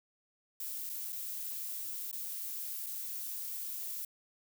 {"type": "noise with dropouts", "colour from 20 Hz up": "violet", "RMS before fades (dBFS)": -40, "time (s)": [0.6, 4.05], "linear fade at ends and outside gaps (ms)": 2, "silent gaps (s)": [[0.893, 0.897], [1.123, 1.127], [2.114, 2.128], [2.862, 2.866]], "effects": []}